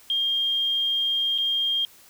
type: tone with dropouts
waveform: sine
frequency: 3213 Hz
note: G7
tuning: 42 cents sharp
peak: -21 dBFS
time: 0.1-1.85 s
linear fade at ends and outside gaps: 1 ms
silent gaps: 1.379-1.384 s
effects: white hiss -52 dBFS RMS until 2.09 s